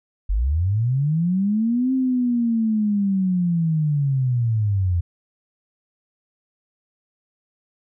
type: linear two-way sweep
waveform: sine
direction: up then down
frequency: 43.07 to 264 to 84.1 Hz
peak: -17 dBFS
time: 0.29-5.01 s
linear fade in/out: 10 ms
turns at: 1.93 s
effects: none